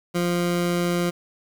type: tone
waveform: 20% pulse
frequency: 174.61 Hz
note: F3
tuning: in tune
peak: -16 dBFS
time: 0.14-1.11 s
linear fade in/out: 20 ms
effects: 8-bit